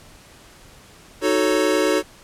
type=chord; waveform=square; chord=D# half-diminished seventh; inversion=none; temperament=equal; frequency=311.1 / 370 / 440 / 554.4 Hz; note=D#4 / F#4 / A4 / C#5; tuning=0 / 0 / 0 / 0 cents; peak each=-23 dBFS; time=1.21-2.03 s; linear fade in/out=50 ms; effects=pink hiss -47 dBFS RMS until 2.23 s + low-pass 11000 Hz 12 dB/octave